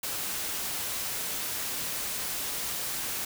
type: noise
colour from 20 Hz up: white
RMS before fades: -33 dBFS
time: 0.03-3.25 s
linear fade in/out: 5 ms
effects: none